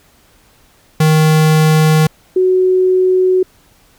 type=tone pair in turn; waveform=square / sine; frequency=156.2 / 370.6 Hz; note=D#3 / F#4; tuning=+7 / +3 cents; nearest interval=octave + minor third; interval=1496 cents; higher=second; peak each=-8 dBFS; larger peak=neither; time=1-2.07 / 2.36-3.43 s; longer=neither; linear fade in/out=5 ms; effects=pink hiss -50 dBFS RMS until 3.98 s